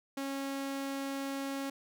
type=tone; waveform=sawtooth; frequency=274.2 Hz; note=C#4; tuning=19 cents flat; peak=-31 dBFS; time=0.17-1.7 s; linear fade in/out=5 ms; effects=none